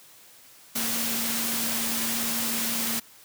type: tone in noise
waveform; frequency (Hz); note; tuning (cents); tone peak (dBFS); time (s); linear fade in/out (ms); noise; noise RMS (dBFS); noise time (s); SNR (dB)
sine; 229.9; A#3; -24; -34; 0.75-3; 10; white; -28; 0.75-3; -9
effects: white hiss -52 dBFS RMS until 3.24 s + high-pass 80 Hz 12 dB/octave